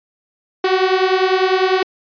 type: beating tone pair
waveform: sawtooth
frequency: 370 / 380 Hz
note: F#4 / F#4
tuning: 0 / +46 cents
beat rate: 10 Hz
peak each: -12 dBFS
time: 0.64-1.83 s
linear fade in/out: 5 ms
effects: resampled to 11025 Hz